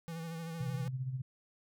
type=tone with vibrato; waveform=square; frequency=164.81 Hz; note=E3; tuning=in tune; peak=-40 dBFS; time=0.08-0.88 s; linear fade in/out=0 ms; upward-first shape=sine; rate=13 Hz; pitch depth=38 cents each way
type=tone with tremolo; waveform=sine; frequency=129.8 Hz; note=C3; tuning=13 cents flat; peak=-32 dBFS; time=0.6-1.22 s; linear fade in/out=10 ms; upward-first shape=sine; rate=15 Hz; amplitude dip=60%
effects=none